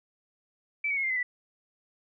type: tone with pitch steps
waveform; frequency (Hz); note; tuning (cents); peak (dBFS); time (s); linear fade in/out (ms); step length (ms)
sine; 2317 / 2243 / 2172 / 2103 / 2036 / 1971; D7 / C#7 / C#7 / C7 / C7 / B6; -24 / +20 / -36 / +8 / -48 / -4; -26; 0.84-1.23; 5; 65
effects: none